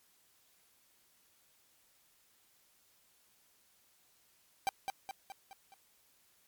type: tone with echo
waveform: 45% pulse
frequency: 784 Hz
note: G5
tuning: in tune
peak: -29 dBFS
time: 4.67-4.69 s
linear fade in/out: 0 ms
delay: 210 ms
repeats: 5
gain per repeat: -5 dB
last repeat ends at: 5.74 s
effects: white hiss -69 dBFS RMS until 6.47 s + MP3 96 kbps